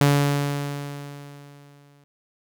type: tone with exponential decay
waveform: sawtooth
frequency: 142.9 Hz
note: D3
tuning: 47 cents flat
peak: -10 dBFS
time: 0.01-2.04 s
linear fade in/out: 0 ms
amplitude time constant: 440 ms
effects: none